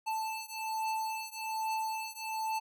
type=beating tone pair; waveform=square; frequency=880 / 881.2 Hz; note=A5 / A5; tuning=0 / +2 cents; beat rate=1.2 Hz; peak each=-37 / -38 dBFS; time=0.06-2.6 s; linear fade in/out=20 ms; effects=none